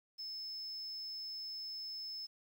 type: tone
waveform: sine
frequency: 5230 Hz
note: E8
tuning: 15 cents flat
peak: -40 dBFS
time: 0.18-2.27 s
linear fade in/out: 20 ms
effects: tanh soft clip ceiling -38 dBFS + 11-bit